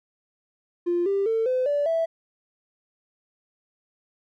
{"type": "tone with pitch steps", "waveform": "triangle", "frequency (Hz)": [348.4, 395.6, 449.2, 510.1, 579.2, 657.7], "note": ["F4", "G4", "A4", "C5", "D5", "E5"], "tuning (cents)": [-4, 16, 36, -44, -24, -4], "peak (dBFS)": -17, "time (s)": [0.86, 2.06], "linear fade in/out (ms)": 20, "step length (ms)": 200, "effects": ["tanh soft clip ceiling -18 dBFS"]}